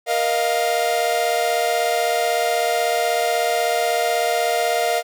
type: chord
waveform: 45% pulse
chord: Bb suspended fourth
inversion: none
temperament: equal with one note detuned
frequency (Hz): 471.3 / 622.3 / 698.5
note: Bb4 / Eb5 / F5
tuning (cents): +19 / 0 / 0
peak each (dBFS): -24 / -24 / -20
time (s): 0.06-5.03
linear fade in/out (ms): 50
effects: none